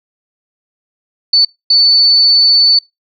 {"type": "tone bursts at uneven times", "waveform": "sine", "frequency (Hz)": 4492, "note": "C#8", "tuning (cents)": 22, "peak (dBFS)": -5, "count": 2, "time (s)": [[1.33, 1.45], [1.7, 2.79]], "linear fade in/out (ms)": 5, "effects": ["noise-tail reverb RT60 0.2 s tail -25 dB re dry"]}